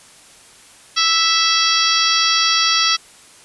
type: harmonic tone with a mistuned harmonic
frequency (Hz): 659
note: E5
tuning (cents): -1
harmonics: 2 / 3 / 4 / 5 / 6 / 7 / 8 / 9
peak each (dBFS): -20 / -24 / -24 / -20 / -23 / -19 / -22 / -24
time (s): 0.96-2.97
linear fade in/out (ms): 20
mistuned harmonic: 9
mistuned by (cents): -57
effects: white hiss -45 dBFS RMS until 3.44 s + resampled to 24000 Hz